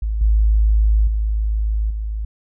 sine tone with level steps, 53.4 Hz, G#1, 49 cents sharp, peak -18 / -11 / -16 / -21 dBFS, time 0.02-2.25 s, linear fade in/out 5 ms, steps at 0.21 / 1.07 / 1.9 s, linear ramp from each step 5 ms, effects none

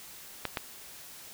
clicks, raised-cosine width 0.3 ms, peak -14 dBFS, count 2, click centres 0.453 / 0.572 s, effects white hiss -48 dBFS RMS until 1.33 s

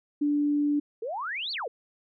sine tone, 292.1 Hz, D4, 9 cents flat, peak -22 dBFS, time 0.21-0.8 s, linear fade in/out 10 ms
sine exponential two-way sweep, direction up then down, 419.7 to 4705 to 419.7 Hz, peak -30 dBFS, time 1.02-1.68 s, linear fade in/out 5 ms, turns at 1.52 s
effects none

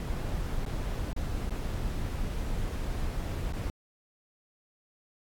brown noise with dropouts, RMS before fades -32 dBFS, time 0-3.7 s, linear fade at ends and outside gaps 1 ms, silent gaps 0.651-0.662 / 1.131-1.164 / 1.496-1.506 / 3.525-3.535 s, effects AAC 64 kbps

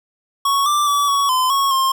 square tone with pitch steps, 1111 / 1178 / 1148 / 1121 / 1024 / 1102 / 1063 Hz, C#6 / D6 / D6 / C#6 / C6 / C#6 / C6, +4 / +5 / -40 / +19 / -38 / -11 / +27 cents, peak -15 dBFS, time 0.45-1.92 s, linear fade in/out 5 ms, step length 210 ms, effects none

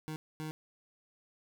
25% pulse tone bursts at uneven times, 155.6 Hz, D#3, in tune, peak -34 dBFS, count 2, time 0.08-0.16 / 0.4-0.51 s, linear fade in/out 0 ms, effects none

